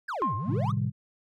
triangle exponential two-way sweep, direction down then up, 1760 to 92.5 to 1307 Hz, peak -28 dBFS, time 0.08-0.72 s, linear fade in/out 10 ms, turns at 0.35 s
sine tone with exponential decay, 1059 Hz, C6, 21 cents sharp, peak -21 dBFS, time 0.22-0.78 s, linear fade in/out 0 ms, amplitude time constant 120 ms
sine chord, A half-diminished seventh, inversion none, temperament equal, 110 / 130.81 / 155.56 / 196 Hz, A2 / C3 / Eb3 / G3, 0 / 0 / 0 / 0 cents, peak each -28 / -29 / -33 / -32 dBFS, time 0.45-0.92 s, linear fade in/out 50 ms
effects tanh soft clip ceiling -15 dBFS

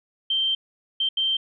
sine tone bursts at uneven times, 3136 Hz, G7, in tune, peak -20 dBFS, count 3, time 0.3-0.55 / 1-1.09 / 1.17-1.37 s, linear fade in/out 5 ms, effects none

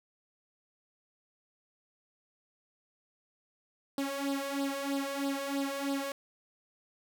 sawtooth tone with flanger, 277.2 Hz, C#4, in tune, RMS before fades -34 dBFS, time 3.98-6.12 s, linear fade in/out 2 ms, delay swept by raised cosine 0.22 to 1.92 ms, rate 3.1 Hz, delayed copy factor +0.75, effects none

